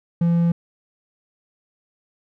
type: tone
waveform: triangle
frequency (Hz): 170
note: F3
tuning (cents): -46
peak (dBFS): -13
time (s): 0.21-0.52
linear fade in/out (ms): 5
effects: none